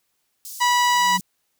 pink high-pass noise, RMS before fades -36 dBFS, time 0.45-1.21 s, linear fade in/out 0 ms, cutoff 5600 Hz, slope 24 dB/octave
harmonic tone, 977 Hz, B5, 19 cents flat, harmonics 1 / 2 / 3 / 4 / 5 / 6 / 7 / 8, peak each -17 / -23 / -27 / -29 / -31 / -33 / -34 / -35 dBFS, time 0.6-1.18 s, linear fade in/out 20 ms
sine tone with exponential growth, 185 Hz, F#3, in tune, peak -26 dBFS, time 0.83-1.2 s, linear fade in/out 2 ms, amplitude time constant 80 ms
effects white hiss -71 dBFS RMS until 1.59 s

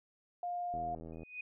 sine tone, 706 Hz, F5, 19 cents sharp, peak -35 dBFS, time 0.43-0.95 s, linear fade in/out 2 ms
click train, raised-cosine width 2 ms, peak -34 dBFS, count 41, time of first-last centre 0.74-1.233 s, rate 81.2 Hz
sine tone with exponential growth, 2489 Hz, D#7, in tune, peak -37 dBFS, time 1.12-1.41 s, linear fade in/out 5 ms, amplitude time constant 62 ms
effects none

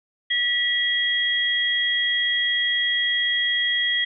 sine tone pair together, 1944 / 3281 Hz, B6 / G#7, -28 / -22 cents, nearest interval major sixth, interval 906 cents, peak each -22 dBFS, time 0.3-4.05 s, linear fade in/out 10 ms, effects none

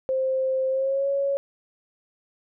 sine tone with pitch glide, 525 to 555.6 Hz, C5 to C#5, +6 to +4 cents, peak -21 dBFS, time 0.09-1.37 s, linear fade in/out 0 ms, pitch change +98 cents, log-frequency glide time 0.69-1.08 s, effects none

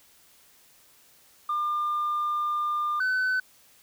sine tone pair in turn, 1200 / 1511.9 Hz, D6 / F#6, +37 / +37 cents, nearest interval major third, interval 400 cents, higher second, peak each -23 / -20 dBFS, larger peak second, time 1.49-3 / 3-3.4 s, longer first, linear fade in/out 5 ms, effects tanh soft clip ceiling -22 dBFS + white hiss -58 dBFS RMS until 3.82 s

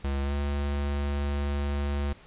square tone with pitch glide, 69.3 to 71.37 Hz, C#2 to D2, 0 to -49 cents, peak -27 dBFS, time 0.04-2.13 s, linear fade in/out 5 ms, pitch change +51 cents, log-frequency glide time 0.22-0.34 s, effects pink hiss -53 dBFS RMS until 2.26 s + resampled to 8000 Hz

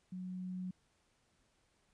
sine tone with level ramp, 183.6 Hz, F#3, 13 cents flat, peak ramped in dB -41 to -38 dBFS, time 0.12-0.71 s, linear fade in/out 5 ms, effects pink hiss -75 dBFS RMS until 1.93 s + resampled to 22050 Hz

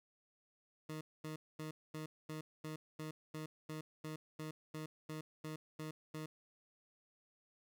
20% pulse tone bursts, 155.56 Hz, D#3, in tune, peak -38 dBFS, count 16, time 0.89-6.26 s, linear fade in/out 5 ms, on 120 ms, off 230 ms, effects none

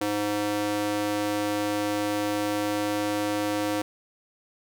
square tone with high-pass filter, 103.83 Hz, G#2, in tune, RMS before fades -27 dBFS, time 0.01-3.82 s, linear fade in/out 5 ms, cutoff 360 Hz, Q 1.6, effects none

